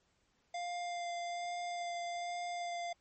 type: tone with vibrato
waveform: square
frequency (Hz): 698.5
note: F5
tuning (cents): 0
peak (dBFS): -38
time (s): 0.54-2.93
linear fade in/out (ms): 5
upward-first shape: sine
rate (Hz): 1.2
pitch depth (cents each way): 12
effects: pink hiss -75 dBFS RMS until 3 s + MP3 32 kbps